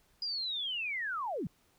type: linear sweep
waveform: sine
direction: down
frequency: 4939 to 125.8 Hz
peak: -33 dBFS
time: 0.22-1.47 s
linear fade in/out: 2 ms
effects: pink hiss -69 dBFS RMS until 1.78 s